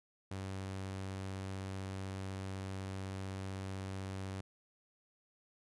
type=tone; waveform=sawtooth; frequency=95.9 Hz; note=G2; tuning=37 cents flat; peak=-36 dBFS; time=0.31-4.41 s; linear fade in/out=5 ms; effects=resampled to 24000 Hz